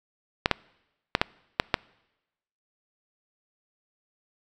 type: clicks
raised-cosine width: 0.3 ms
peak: -3 dBFS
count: 6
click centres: 0.459 / 0.513 / 1.151 / 1.215 / 1.599 / 1.742 s
effects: noise-tail reverb RT60 1.0 s tail -25 dB re dry